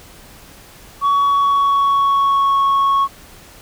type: tone with pitch glide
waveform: sine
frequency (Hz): 1126 to 1103.5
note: C#6 to C#6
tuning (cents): +27 to -8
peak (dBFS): -9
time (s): 1.01-3.08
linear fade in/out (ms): 50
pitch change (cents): -35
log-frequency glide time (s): 1.2-2.62
effects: tanh soft clip ceiling -11 dBFS + pink hiss -42 dBFS RMS until 3.61 s